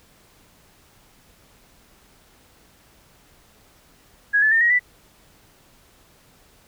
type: tone with pitch steps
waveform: sine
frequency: 1661.2 / 1734.7 / 1811.6 / 1891.8 / 1975.5 Hz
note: G#6 / A6 / A#6 / A#6 / B6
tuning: 0 / -25 / -50 / +25 / 0 cents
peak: -14 dBFS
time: 4.33-4.795 s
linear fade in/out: 20 ms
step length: 93 ms
effects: pink hiss -55 dBFS RMS until 6.67 s